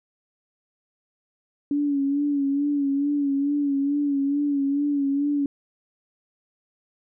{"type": "tone with vibrato", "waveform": "sine", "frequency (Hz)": 283.4, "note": "C#4", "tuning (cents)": 38, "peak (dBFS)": -20, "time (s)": [1.71, 5.46], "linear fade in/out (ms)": 2, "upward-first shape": "sine", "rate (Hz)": 2.3, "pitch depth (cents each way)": 47, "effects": []}